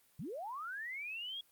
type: linear sweep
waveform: sine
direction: up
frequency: 117.3 to 3351 Hz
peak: -40 dBFS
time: 0.19-1.41 s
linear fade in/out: 5 ms
effects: white hiss -69 dBFS RMS until 1.51 s + Opus 32 kbps